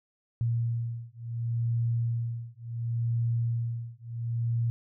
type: beating tone pair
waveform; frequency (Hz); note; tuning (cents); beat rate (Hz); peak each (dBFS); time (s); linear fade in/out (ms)
sine; 116.54 / 117.24; A#2 / A#2; 0 / +10; 0.7; -30; 0.41-4.7; 0
effects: none

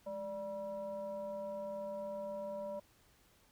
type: tone with frequency modulation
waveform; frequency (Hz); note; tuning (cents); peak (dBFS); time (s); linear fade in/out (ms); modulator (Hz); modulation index
sine; 587.3; D5; 0; -39; 0.06-2.8; 10; 379; 0.6
effects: pink hiss -68 dBFS RMS until 3.51 s

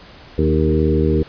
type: harmonic tone with a mistuned harmonic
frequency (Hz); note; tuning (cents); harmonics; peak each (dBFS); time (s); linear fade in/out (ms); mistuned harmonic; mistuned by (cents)
77.78; D#2; 0; 1 / 2 / 3 / 4 / 5 / 6; -18 / -20 / -22 / -21 / -20 / -22; 0.38-1.23; 5; 5; +20
effects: pink hiss -42 dBFS RMS until 1.28 s + resampled to 11025 Hz

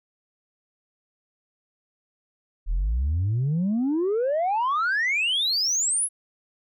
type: exponential sweep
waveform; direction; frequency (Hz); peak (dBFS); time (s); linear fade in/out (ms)
sine; up; 36.71 to 11010; -19; 2.66-6.09; 50
effects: tanh soft clip ceiling -19 dBFS

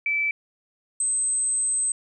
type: tone pair in turn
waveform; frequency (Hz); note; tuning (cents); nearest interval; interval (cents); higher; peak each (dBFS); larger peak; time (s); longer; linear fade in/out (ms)
sine; 2316 / 8218; D7 / C9; -25 / -32; octave + minor seventh; 2193; second; -21; neither; 0.06-0.31 / 1-1.92; second; 2
effects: none

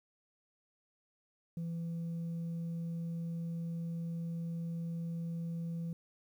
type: tone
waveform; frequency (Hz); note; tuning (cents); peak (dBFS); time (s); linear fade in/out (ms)
sine; 167.5; E3; +28; -33; 1.57-5.93; 2
effects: tanh soft clip ceiling -35 dBFS + 11-bit

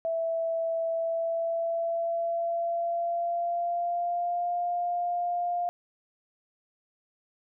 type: tone with pitch glide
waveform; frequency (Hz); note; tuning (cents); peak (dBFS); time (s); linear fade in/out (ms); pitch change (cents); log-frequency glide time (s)
sine; 659.3 to 702.6; E5 to F5; 0 to +10; -26; 0.05-5.69; 0; +110; 0.9-4.52
effects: none

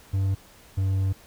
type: tone pair in turn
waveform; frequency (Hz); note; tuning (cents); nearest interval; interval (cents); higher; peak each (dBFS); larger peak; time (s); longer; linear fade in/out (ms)
triangle; 96.9 / 96.12; G2 / G2; -20 / -34; unison; 14; first; -19 / -19; neither; 0.13-0.35 / 0.77-1.13; second; 10
effects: pink hiss -52 dBFS RMS until 1.26 s

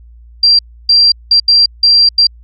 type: tone bursts at uneven times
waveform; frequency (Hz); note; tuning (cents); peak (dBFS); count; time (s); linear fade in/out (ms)
sine; 4731; D8; +12; -4; 6; 0.43-0.59 / 0.89-1.12 / 1.31-1.4 / 1.48-1.66 / 1.83-2.09 / 2.18-2.27; 5
effects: added 58 Hz sine -35 dBFS peak until 2.43 s

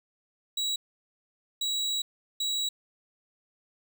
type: tone bursts at uneven times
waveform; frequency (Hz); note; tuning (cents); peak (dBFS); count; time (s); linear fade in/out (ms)
35% pulse; 3888; B7; -28; -25; 3; 0.57-0.76 / 1.61-2.02 / 2.4-2.69; 5
effects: none

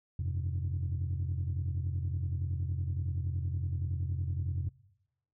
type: chord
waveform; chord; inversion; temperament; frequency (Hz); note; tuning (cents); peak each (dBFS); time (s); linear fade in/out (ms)
sine; F suspended second; none; equal; 87.31 / 98 / 130.81; F2 / G2 / C3; 0 / 0 / 0; -31 / -36 / -35; 0.19-4.69; 5
effects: noise-tail reverb RT60 1.0 s tail -24 dB re dry + tanh soft clip ceiling -26 dBFS

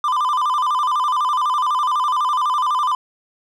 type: tone with vibrato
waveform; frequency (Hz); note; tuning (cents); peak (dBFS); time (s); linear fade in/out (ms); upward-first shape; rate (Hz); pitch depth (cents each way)
triangle; 1098; C#6; -17; -14; 0.04-2.95; 2; square; 12; 140
effects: none

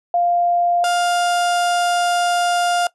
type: tone pair in turn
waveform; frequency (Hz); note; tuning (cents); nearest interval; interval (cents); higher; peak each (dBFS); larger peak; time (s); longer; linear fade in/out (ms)
sine / 35% pulse; 698.5 / 703; F5 / F5; 0 / +11; unison; 11; second; -14; neither; 0.14-0.84 / 0.84-2.87; second; 2
effects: noise-tail reverb RT60 0.1 s tail -19 dB re dry + resampled to 24000 Hz

